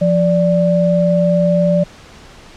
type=tone pair together; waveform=sine; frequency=174.1 / 586 Hz; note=F3 / D5; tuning=-5 / -4 cents; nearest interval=octave + major sixth; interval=2101 cents; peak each=-13 dBFS; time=0.01-1.84 s; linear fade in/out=10 ms; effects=pink hiss -40 dBFS RMS until 2.56 s + low-pass 6000 Hz 12 dB/octave